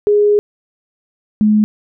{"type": "tone pair in turn", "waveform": "sine", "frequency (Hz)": [414.3, 212.4], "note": ["G#4", "G#3"], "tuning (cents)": [-4, 39], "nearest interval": "octave", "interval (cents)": 1157, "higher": "first", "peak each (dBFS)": -8, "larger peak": "neither", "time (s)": [[0.07, 0.39], [1.41, 1.64]], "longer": "first", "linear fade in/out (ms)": 0, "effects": []}